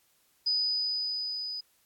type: tone with level ramp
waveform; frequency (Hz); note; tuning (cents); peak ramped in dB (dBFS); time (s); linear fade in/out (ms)
sine; 4978; D#8; 0; -24 to -34; 0.46-1.61; 10
effects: white hiss -68 dBFS RMS until 1.85 s + AAC 64 kbps